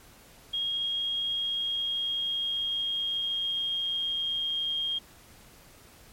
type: tone with pitch glide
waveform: sine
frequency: 3265 to 3229 Hz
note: G#7 to G#7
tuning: -30 to -49 cents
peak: -27 dBFS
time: 0.53-4.99 s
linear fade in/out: 10 ms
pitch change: -19 cents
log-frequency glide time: 1.3-4.68 s
effects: pink hiss -54 dBFS RMS until 6.12 s + MP3 64 kbps